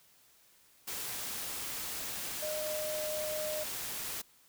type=tone in noise; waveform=sine; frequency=613 Hz; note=D#5; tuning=26 cents flat; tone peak=-35 dBFS; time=2.42-3.64 s; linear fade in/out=10 ms; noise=white; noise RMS=-39 dBFS; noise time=0.87-4.22 s; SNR=+1 dB; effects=white hiss -64 dBFS RMS until 4.48 s